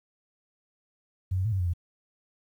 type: tone with pitch steps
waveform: sine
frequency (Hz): 92.9 / 93.7 / 111.3 / 95.8 / 89 / 86.2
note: F#2 / F#2 / A2 / G2 / F2 / F2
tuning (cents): +7 / +22 / +20 / -39 / +33 / -22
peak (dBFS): -24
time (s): 1.31-1.736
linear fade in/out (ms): 10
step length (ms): 71
effects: 10-bit